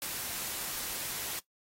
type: noise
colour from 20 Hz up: white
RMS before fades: -37 dBFS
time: 0.02-1.39 s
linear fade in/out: 0 ms
effects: noise-tail reverb RT60 0.1 s tail -17 dB re dry + AAC 48 kbps